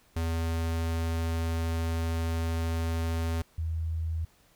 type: tone pair in turn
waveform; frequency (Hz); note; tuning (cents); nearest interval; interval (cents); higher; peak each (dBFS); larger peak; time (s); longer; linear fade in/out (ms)
square / sine; 82.41 / 81.09; E2 / E2; 0 / -28; unison; 28; first; -28; neither; 0.16-3.42 / 3.58-4.25; first; 5
effects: pink hiss -63 dBFS RMS until 4.55 s